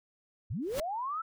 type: linear sweep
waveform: sine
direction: up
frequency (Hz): 74 to 1349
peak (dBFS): -32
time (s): 0.5-1.22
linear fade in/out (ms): 10
type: noise with exponential growth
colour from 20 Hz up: pink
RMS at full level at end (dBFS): -33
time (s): 0.62-0.8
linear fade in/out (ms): 2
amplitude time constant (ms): 38
effects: none